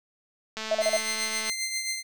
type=click train; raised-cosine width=0.2 ms; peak=-17 dBFS; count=204; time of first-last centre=0.57-1.497 s; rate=219 Hz
type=tone bursts; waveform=sine; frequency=648 Hz; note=E5; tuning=30 cents flat; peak=-20 dBFS; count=4; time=0.71-0.969 s; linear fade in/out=5 ms; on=40 ms; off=33 ms
type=tone with tremolo; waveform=15% pulse; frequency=2082 Hz; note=C7; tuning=9 cents flat; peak=-20 dBFS; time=0.8-2.03 s; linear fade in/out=50 ms; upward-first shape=triangle; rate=7.5 Hz; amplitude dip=55%
effects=none